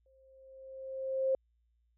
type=tone with exponential growth; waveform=sine; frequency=530 Hz; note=C5; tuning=22 cents sharp; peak=-25 dBFS; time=0.06-1.35 s; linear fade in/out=2 ms; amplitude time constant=280 ms; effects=added 58 Hz sine -70 dBFS peak until 1.97 s